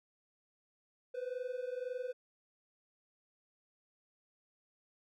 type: tone pair together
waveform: triangle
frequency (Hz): 493.1 / 515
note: B4 / C5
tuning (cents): -3 / -28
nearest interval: minor second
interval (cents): 75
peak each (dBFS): -38 / -39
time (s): 1.14-2.13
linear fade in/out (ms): 10
effects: none